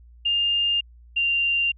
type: tone pair in turn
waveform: sine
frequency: 2810 / 2781 Hz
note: F7 / F7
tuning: +10 / -8 cents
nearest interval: unison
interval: 18 cents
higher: first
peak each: -19 dBFS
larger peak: neither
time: 0.25-0.81 / 1.16-1.72 s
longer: neither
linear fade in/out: 10 ms
effects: added 59 Hz sine -46 dBFS peak until 1.77 s